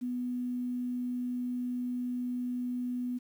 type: tone with quantisation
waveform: sine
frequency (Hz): 247.2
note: B3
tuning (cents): +2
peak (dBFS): -31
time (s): 0.01-3.19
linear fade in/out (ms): 20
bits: 10
effects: none